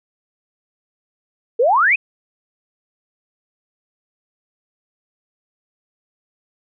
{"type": "exponential sweep", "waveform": "sine", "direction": "up", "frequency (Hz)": [437.6, 2635], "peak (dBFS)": -11, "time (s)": [1.59, 1.96], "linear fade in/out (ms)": 10, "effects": []}